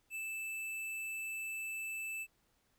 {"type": "tone with tanh clipping", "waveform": "sine", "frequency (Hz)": 2637, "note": "E7", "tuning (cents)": 0, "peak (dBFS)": -40, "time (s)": [0.1, 2.27], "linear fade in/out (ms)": 50, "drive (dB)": 17, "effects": ["pink hiss -75 dBFS RMS until 2.78 s"]}